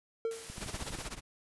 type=tone with exponential decay; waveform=triangle; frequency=454.4 Hz; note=A#4; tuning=44 cents flat; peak=-26 dBFS; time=0.25-0.54 s; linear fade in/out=1 ms; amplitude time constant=63 ms
type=noise; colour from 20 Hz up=white; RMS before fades=-46 dBFS; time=0.31-1.08 s; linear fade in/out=2 ms
type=click train; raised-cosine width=5 ms; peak=-32 dBFS; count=7; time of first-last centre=0.5-0.988 s; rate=12.3 Hz
type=noise with tremolo; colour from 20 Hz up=pink; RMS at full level=-38 dBFS; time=0.55-1.21 s; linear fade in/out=50 ms; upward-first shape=sine; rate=16 Hz; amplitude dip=90%
effects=resampled to 24000 Hz